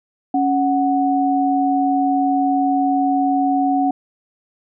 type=tone pair together; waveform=sine; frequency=277.2 / 740 Hz; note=C#4 / F#5; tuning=0 / 0 cents; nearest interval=octave + perfect fourth; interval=1700 cents; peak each=-17 dBFS; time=0.34-3.91 s; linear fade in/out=5 ms; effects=none